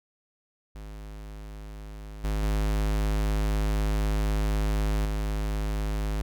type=tone with level steps; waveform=square; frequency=52 Hz; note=G#1; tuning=3 cents sharp; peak=-39 / -26 / -24 / -27 dBFS; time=0.75-6.22 s; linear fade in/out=5 ms; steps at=2.24 / 2.43 / 5.05 s; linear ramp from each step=2 ms; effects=none